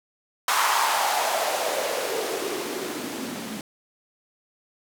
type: noise with band-pass filter sweep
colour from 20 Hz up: blue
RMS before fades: -26 dBFS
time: 0.48-3.61 s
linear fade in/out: 2 ms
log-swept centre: 1100 to 210 Hz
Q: 3.8
effects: none